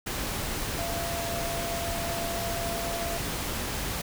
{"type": "tone in noise", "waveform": "sine", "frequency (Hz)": 680, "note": "F5", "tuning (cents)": -46, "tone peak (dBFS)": -33, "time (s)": [0.78, 3.18], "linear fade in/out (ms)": 10, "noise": "pink", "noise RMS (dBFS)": -32, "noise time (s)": [0.06, 4.02], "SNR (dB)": -4, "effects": []}